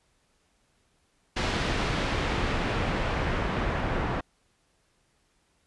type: noise with low-pass filter sweep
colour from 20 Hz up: pink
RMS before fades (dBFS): -28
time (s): 1.36-4.21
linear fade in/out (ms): 10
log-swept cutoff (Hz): 4200 to 1600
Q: 0.8
effects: pink hiss -69 dBFS RMS until 5.66 s + resampled to 24000 Hz